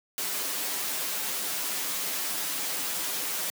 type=noise with comb filter; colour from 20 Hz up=white; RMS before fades=-31 dBFS; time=0.18-3.5 s; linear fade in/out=0 ms; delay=8.7 ms; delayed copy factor=-0.7; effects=high-pass 200 Hz 12 dB/octave